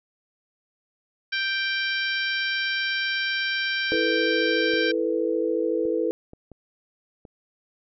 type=harmonic tone; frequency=784 Hz; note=G5; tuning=in tune; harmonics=2 / 3 / 4 / 5 / 6 / 7; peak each=-26 / -30 / -32 / -34 / -36 / -37 dBFS; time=1.32-4.92 s; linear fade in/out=10 ms
type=chord; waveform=sine; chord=E suspended fourth; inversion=none; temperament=equal; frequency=329.6 / 440 / 493.9 Hz; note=E4 / A4 / B4; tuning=0 / 0 / 0 cents; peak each=-26 dBFS; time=3.92-6.11 s; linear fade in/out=0 ms
type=clicks; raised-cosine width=2 ms; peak=-30 dBFS; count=6; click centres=3.945 / 4.737 / 5.854 / 6.334 / 6.517 / 7.252 s
effects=none